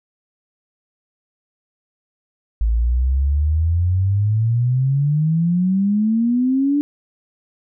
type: exponential sweep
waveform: sine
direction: up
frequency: 53.6 to 293.7 Hz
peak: -14 dBFS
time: 2.61-6.81 s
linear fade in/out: 0 ms
effects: none